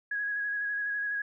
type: tone with vibrato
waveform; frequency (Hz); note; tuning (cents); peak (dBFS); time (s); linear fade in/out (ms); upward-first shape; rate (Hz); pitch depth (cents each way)
sine; 1661.2; G#6; 0; -29; 0.11-1.22; 5; square; 12; 17
effects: none